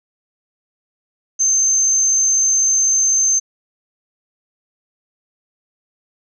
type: tone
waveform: sine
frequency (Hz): 6272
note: G8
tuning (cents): 0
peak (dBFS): -12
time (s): 1.39-3.4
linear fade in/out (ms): 20
effects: none